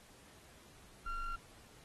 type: ring-modulated tone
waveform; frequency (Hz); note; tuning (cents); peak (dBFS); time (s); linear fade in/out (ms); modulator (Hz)
triangle; 698.5; F5; 0; -32; 1.06-1.36; 5; 674
effects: pink hiss -61 dBFS RMS until 1.84 s + AAC 32 kbps